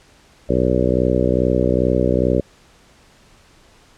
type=harmonic tone; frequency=62.4 Hz; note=B1; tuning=19 cents sharp; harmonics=1 / 2 / 3 / 4 / 5 / 6 / 7 / 8 / 9; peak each=-23 / -23 / -23 / -23 / -23 / -23 / -23 / -23 / -23 dBFS; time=0.49-2.41 s; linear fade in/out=5 ms
type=clicks; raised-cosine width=1 ms; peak=-36 / -30 dBFS; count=2; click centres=1.632 / 1.639 s
effects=pink hiss -51 dBFS RMS until 3.97 s + low-pass 8000 Hz 12 dB/octave